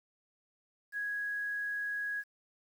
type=tone; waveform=sine; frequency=1661.2 Hz; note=G#6; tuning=in tune; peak=-33 dBFS; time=0.92-2.24 s; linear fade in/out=50 ms; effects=10-bit